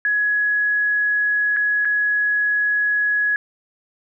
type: tone with dropouts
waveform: sine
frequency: 1679 Hz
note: G#6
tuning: 18 cents sharp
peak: -16 dBFS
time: 0.05-3.36 s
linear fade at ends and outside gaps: 1 ms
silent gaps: 1.564-1.568 / 1.849-1.853 s
effects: none